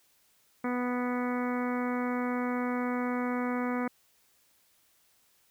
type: harmonic tone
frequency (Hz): 246.9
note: B3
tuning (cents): 0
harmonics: 1 / 2 / 3 / 4 / 5 / 6 / 7 / 8 / 9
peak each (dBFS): -30 / -36 / -40 / -40 / -40 / -43 / -47 / -45 / -45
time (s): 0.64-3.88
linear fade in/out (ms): 5
effects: white hiss -67 dBFS RMS until 5.5 s